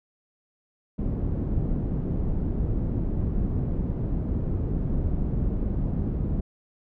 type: low-pass noise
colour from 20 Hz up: pink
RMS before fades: -26 dBFS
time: 0.98-6.41 s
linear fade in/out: 10 ms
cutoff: 250 Hz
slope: 12 dB/octave
effects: none